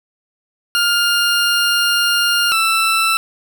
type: tone pair in turn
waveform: 20% pulse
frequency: 1408 / 1329 Hz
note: F6 / E6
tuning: +14 / +14 cents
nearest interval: minor second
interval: 100 cents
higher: first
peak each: -8 dBFS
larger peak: neither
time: 0.75-2.52 / 2.52-3.17 s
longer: first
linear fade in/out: 0 ms
effects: none